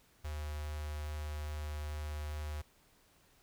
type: tone with notch filter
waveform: square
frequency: 75.2 Hz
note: D2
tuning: 42 cents sharp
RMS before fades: -40 dBFS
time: 0.24-2.62 s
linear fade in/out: 10 ms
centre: 260 Hz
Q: 0.65
effects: pink hiss -67 dBFS RMS until 3.42 s